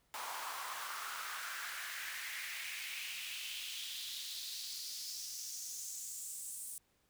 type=noise with high-pass filter sweep; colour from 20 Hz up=pink; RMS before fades=-44 dBFS; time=0.14-6.78 s; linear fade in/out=0 ms; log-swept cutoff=890 to 9100 Hz; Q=3.2; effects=pink hiss -75 dBFS RMS until 7.09 s